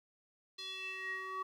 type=tone with band-pass filter sweep; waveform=square; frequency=378.8 Hz; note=F#4; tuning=41 cents sharp; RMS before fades=-42 dBFS; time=0.58-1.43 s; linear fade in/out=10 ms; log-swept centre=4000 to 1200 Hz; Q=5.8; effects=12-bit